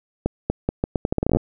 accelerating click train, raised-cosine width 2 ms, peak -6 dBFS, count 16, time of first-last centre 0.26-1.37 s, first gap 240 ms, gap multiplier 0.79, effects none

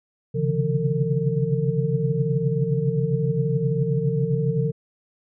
sine tone cluster, 132.4 / 139.9 / 151.7 / 170.9 / 453.1 Hz, C3 / C#3 / D#3 / F3 / A#4, +21 / +16 / -44 / -37 / -49 cents, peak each -26 dBFS, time 0.34-4.72 s, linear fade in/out 20 ms, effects none

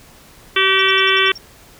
harmonic tone, 383.9 Hz, G4, 36 cents flat, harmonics 1 / 3 / 4 / 5 / 6 / 7 / 8 / 9, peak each -20 / -20 / -20 / -20 / -20 / -20 / -20 / -20 dBFS, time 0.56-1.32 s, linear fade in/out 5 ms
sine tone bursts, 5510 Hz, F8, 24 cents flat, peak -30 dBFS, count 7, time 0.79-1.378 s, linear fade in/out 2 ms, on 24 ms, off 70 ms
effects pink hiss -45 dBFS RMS until 1.79 s

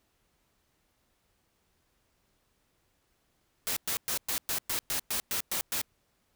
white noise bursts, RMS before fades -31 dBFS, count 11, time 3.67-5.815 s, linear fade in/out 0 ms, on 95 ms, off 110 ms, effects pink hiss -73 dBFS RMS until 6.35 s

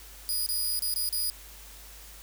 5% pulse tone with dropouts, 4922 Hz, D#8, 20 cents flat, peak -20 dBFS, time 0.29-1.3 s, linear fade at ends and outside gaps 0 ms, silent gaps 0.463-0.489 / 0.792-0.822 / 0.94-0.96 / 1.09-1.127 s, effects added 50 Hz sine -49 dBFS peak until 2.22 s + white hiss -49 dBFS RMS until 2.22 s

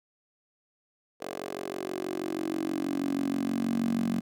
10% pulse tone with high-pass filter sweep, 46.25 Hz, F#1, in tune, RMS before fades -31 dBFS, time 1.2-4.21 s, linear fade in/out 20 ms, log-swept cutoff 460 to 210 Hz, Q 6.3, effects none

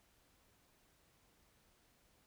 silence, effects pink hiss -72 dBFS RMS until 2.26 s

